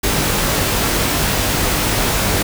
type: noise with comb filter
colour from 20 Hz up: pink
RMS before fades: -17 dBFS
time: 0.03-2.43 s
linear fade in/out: 10 ms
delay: 20 ms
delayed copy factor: +0.5
effects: none